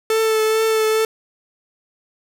45% pulse tone with vibrato, 440 Hz, A4, in tune, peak -15 dBFS, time 0.1-1.05 s, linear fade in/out 2 ms, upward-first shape triangle, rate 2.3 Hz, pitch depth 21 cents each way, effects none

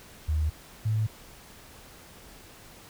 sine tone pair in turn, 77 / 108.89 Hz, D#2 / A2, -17 / -18 cents, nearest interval tritone, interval 599 cents, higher second, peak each -23 dBFS, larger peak neither, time 0.28-0.5 / 0.85-1.07 s, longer neither, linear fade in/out 10 ms, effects pink hiss -50 dBFS RMS until 2.89 s

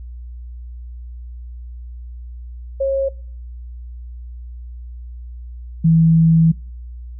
sine tone pair in turn, 543 / 163.26 Hz, C#5 / E3, -36 / -16 cents, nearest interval octave + major sixth, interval 2080 cents, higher first, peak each -15 / -9 dBFS, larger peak second, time 2.8-3.09 / 5.84-6.52 s, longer second, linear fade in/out 10 ms, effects noise-tail reverb RT60 0.5 s tail -25 dB re dry + added 60 Hz sine -30 dBFS peak until 7.19 s

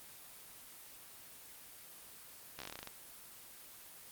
slowing click train, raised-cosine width 0.2 ms, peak -26 dBFS, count 12, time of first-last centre 2.59-2.874 s, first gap 13 ms, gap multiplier 1.13, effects white hiss -54 dBFS RMS until 4.11 s + Opus 24 kbps

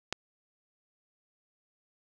click, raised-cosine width 0.2 ms, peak -13 dBFS, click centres 0.126 s, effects none

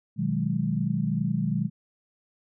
sine chord, G# minor seventh, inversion first, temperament equal, 123.47 / 155.56 / 185 / 207.7 Hz, B2 / D#3 / F#3 / G#3, 0 / 0 / 0 / 0 cents, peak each -31 / -28 / -29 / -29 dBFS, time 0.16-1.7 s, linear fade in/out 50 ms, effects none

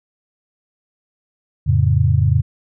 sine chord, F augmented, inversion none, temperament equal, 87.31 / 110 / 138.59 Hz, F2 / A2 / C#3, 0 / 0 / 0 cents, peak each -16 dBFS, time 1.66-2.42 s, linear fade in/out 20 ms, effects none

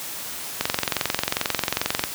click train, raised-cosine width 0.2 ms, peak -3 dBFS, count 33, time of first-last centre 0.61-2.039 s, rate 22.4 Hz, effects white hiss -33 dBFS RMS until 2.14 s + high-pass 60 Hz 12 dB/octave

